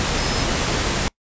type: tone in noise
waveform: sine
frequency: 5150 Hz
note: E8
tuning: 41 cents flat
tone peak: -30 dBFS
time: 0.18-0.43 s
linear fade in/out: 0 ms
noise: pink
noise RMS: -21 dBFS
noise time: 0-1.08 s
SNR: -12 dB
effects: noise-tail reverb RT60 0.1 s tail -26 dB re dry + resampled to 16000 Hz